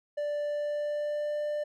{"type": "tone with pitch glide", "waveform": "triangle", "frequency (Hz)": [587.3, 594.5], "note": ["D5", "D5"], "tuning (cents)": [0, 21], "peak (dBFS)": -27, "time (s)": [0.17, 1.64], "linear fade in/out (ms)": 10, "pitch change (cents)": 21, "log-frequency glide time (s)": [0.41, 1.43], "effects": []}